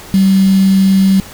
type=tone with quantisation; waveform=sine; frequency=192.5 Hz; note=G3; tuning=31 cents flat; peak=-6 dBFS; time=0.14-1.2 s; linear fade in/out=0 ms; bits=4; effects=pink hiss -33 dBFS RMS until 1.33 s